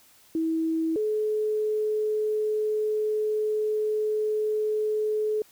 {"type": "tone pair in turn", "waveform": "sine", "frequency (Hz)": [323.3, 428.2], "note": ["E4", "A4"], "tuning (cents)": [-34, -47], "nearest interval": "perfect fourth", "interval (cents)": 487, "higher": "second", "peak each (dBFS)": -23, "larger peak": "neither", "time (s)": [[0.35, 0.96], [0.96, 5.42]], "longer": "second", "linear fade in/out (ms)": 2, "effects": ["white hiss -57 dBFS RMS until 5.51 s"]}